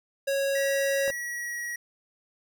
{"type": "tone", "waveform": "square", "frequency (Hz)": 551, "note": "C#5", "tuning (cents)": -11, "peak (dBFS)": -25, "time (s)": [0.27, 1.11], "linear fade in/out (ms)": 10}
{"type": "tone with pitch glide", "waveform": "square", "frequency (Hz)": [1928, 1910.3], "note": ["B6", "A#6"], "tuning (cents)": [-42, 42], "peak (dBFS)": -32, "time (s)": [0.55, 1.76], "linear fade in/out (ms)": 5, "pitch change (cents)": -16, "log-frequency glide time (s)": [1.11, 1.58]}
{"type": "clicks", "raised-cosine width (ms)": 1, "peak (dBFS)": -26, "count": 2, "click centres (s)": [1.079, 1.101]}
{"effects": []}